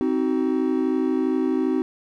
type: chord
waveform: triangle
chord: C diminished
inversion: none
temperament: just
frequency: 261.6 / 314 / 376.7 Hz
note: C4 / Eb4 / Gb4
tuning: 0 / +16 / +31 cents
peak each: -21 / -22 / -23 dBFS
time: 0.01-1.82 s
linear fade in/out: 0 ms
effects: none